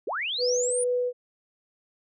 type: linear sweep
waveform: sine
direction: up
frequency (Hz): 311.1 to 9640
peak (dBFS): -27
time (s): 0.07-0.84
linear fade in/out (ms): 5
type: tone with tremolo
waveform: sine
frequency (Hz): 493.9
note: B4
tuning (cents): 0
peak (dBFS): -22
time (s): 0.38-1.13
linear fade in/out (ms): 50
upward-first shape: sine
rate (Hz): 2.3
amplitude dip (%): 30
effects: none